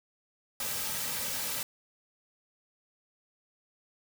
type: noise with comb filter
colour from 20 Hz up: white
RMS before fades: -34 dBFS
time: 0.6-1.63 s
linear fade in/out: 2 ms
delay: 2.8 ms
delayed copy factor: -0.6
effects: none